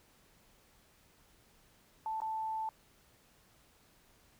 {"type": "tone with dropouts", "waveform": "sine", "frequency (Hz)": 880, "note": "A5", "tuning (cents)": 0, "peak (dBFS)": -34, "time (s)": [2.06, 2.69], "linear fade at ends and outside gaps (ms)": 1, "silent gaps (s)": [2.203, 2.218], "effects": ["pink hiss -66 dBFS RMS until 4.39 s"]}